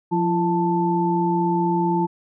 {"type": "tone cluster", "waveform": "sine", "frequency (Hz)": [175.3, 339.7, 882], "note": ["F3", "F4", "A5"], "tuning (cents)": [7, -48, 4], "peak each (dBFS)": -22, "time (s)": [0.11, 2.07], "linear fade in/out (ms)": 20, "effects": []}